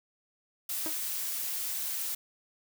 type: noise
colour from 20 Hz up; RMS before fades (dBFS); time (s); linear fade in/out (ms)
blue; -34; 0.69-2.15; 5
type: tone with exponential decay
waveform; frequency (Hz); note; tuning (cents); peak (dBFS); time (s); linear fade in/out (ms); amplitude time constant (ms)
sawtooth; 316.9; D#4; +32; -29; 0.86-0.98; 0; 24
effects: none